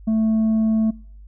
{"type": "tone with tanh clipping", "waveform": "sine", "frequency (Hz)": 220.4, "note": "A3", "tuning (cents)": 3, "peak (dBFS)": -17, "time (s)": [0.07, 0.91], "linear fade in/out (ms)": 10, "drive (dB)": 4, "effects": ["noise-tail reverb RT60 0.6 s tail -26 dB re dry", "added 50 Hz sine -39 dBFS peak until 1.27 s"]}